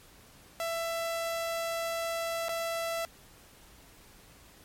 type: tone with dropouts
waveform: sawtooth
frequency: 666 Hz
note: E5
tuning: 18 cents sharp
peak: -27 dBFS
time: 0.6-3.05 s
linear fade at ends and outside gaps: 0 ms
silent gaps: 2.484-2.492 s
effects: pink hiss -56 dBFS RMS until 4.64 s + MP3 64 kbps